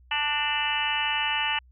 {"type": "harmonic tone with a mistuned harmonic", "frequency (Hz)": 294.1, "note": "D4", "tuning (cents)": 3, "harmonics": [3, 4, 5, 6, 7, 8, 9, 10], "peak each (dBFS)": [-30, -37, -36, -32, -36, -36, -30, -29], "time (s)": [0.11, 1.59], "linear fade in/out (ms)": 5, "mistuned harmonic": 6, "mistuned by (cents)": 29, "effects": ["added 62 Hz sine -52 dBFS peak until 1.71 s"]}